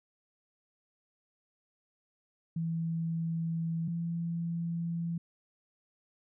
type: tone pair in turn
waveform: sine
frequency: 164.81 / 168.47 Hz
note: E3 / E3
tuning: 0 / +38 cents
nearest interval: unison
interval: 38 cents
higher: second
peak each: -30 / -31 dBFS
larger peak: first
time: 2.56-3.88 / 3.88-5.18 s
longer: first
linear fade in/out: 5 ms
effects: none